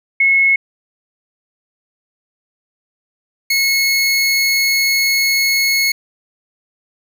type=tone pair in turn; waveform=sine / 25% pulse; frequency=2182 / 2182 Hz; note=C#7 / C#7; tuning=-28 / -28 cents; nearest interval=unison; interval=0 cents; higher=neither; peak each=-9 dBFS; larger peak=neither; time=0.2-0.56 / 3.5-5.92 s; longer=second; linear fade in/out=5 ms; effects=none